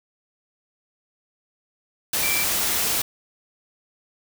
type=tone in noise; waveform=sine; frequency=2340 Hz; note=D7; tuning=7 cents flat; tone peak=-25 dBFS; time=2.23-2.44 s; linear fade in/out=5 ms; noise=white; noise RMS=-23 dBFS; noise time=2.13-3.02 s; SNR=-5 dB; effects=none